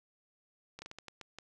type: slowing click train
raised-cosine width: 0.2 ms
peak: -28 dBFS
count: 8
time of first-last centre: 0.79-1.386 s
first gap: 30 ms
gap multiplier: 1.34
effects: none